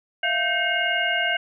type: tone cluster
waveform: sine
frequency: 657 / 698 / 1555 / 2157 / 2841 Hz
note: E5 / F5 / G6 / C#7 / F7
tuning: -6 / -1 / -14 / -48 / +29 cents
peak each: -32 / -28 / -24 / -27 / -26 dBFS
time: 0.23-1.37 s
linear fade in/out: 5 ms
effects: none